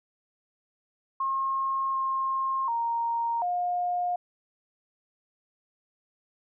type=tone with pitch steps; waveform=sine; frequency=1075 / 1067 / 931 / 712 Hz; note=C6 / C6 / A#5 / F5; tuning=+47 / +34 / -2 / +33 cents; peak=-25 dBFS; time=1.2-4.16 s; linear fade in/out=5 ms; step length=740 ms; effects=none